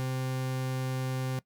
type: tone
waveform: 40% pulse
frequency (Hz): 130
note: C3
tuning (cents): -11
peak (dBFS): -29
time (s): 0-1.39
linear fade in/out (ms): 0
effects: noise-tail reverb RT60 0.1 s tail -20 dB re dry